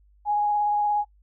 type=tone with vibrato; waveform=sine; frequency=830.6 Hz; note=G#5; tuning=in tune; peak=-20 dBFS; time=0.25-1.05 s; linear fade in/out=50 ms; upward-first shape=sine; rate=17 Hz; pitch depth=12 cents each way; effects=noise-tail reverb RT60 0.1 s tail -22 dB re dry + added 50 Hz sine -55 dBFS peak until 1.22 s